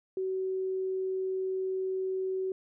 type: tone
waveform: sine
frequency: 377.5 Hz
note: F#4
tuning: 35 cents sharp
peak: -29 dBFS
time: 0.17-2.52 s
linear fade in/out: 2 ms
effects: none